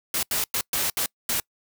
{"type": "noise bursts at uneven times", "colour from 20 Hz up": "white", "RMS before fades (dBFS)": -25, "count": 6, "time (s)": [[0.14, 0.23], [0.31, 0.44], [0.54, 0.61], [0.73, 0.9], [0.97, 1.06], [1.29, 1.4]], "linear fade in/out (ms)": 2, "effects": ["noise-tail reverb RT60 0.1 s tail -26 dB re dry"]}